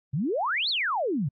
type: exponential two-way sweep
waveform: sine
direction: up then down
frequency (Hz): 123.47 to 4552 to 123.47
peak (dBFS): -24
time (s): 0.13-1.29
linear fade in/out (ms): 10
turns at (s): 0.69
effects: AAC 48 kbps